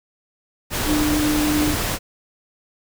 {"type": "tone in noise", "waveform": "sine", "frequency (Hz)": 300, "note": "D4", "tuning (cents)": 37, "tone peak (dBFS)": -18, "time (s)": [0.85, 1.75], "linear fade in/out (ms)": 50, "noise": "pink", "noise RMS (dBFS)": -23, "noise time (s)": [0.7, 1.99], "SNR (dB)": 2, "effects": []}